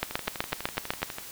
two click trains, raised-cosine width 0.3 ms, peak -18 / -9 dBFS, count 14 / 9, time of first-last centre 0.11-1.184 / 0.03-1.03 s, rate 12.1 / 8 Hz, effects white hiss -43 dBFS RMS until 1.31 s

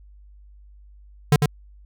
square tone with echo, 146.83 Hz, D3, in tune, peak -12 dBFS, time 1.32-1.36 s, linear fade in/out 2 ms, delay 99 ms, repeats 1, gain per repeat -4 dB, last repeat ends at 1.459 s, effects added 50 Hz sine -45 dBFS peak until 1.85 s

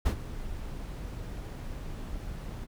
brown noise with ADSR envelope, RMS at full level -23 dBFS, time 0.05-2.67 s, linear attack 13 ms, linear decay 83 ms, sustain -15 dB, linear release 40 ms, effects none

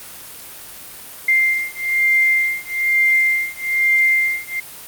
sine beating tone pair, 2100 / 2101.1 Hz, C7 / C7, +6 / +7 cents, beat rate 1.1 Hz, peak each -17 dBFS, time 1.28-4.6 s, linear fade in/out 5 ms, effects white hiss -36 dBFS RMS until 4.87 s + Opus 32 kbps

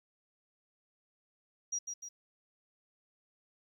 sine tone with echo, 5740 Hz, F8, 47 cents sharp, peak -32 dBFS, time 1.72-1.79 s, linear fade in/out 10 ms, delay 150 ms, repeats 2, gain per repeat -5 dB, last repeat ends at 2.09 s, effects 11-bit

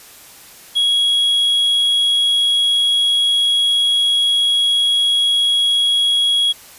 triangle tone, 3319 Hz, G#7, 2 cents flat, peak -11 dBFS, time 0.75-6.53 s, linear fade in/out 20 ms, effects white hiss -41 dBFS RMS until 6.78 s + resampled to 32000 Hz

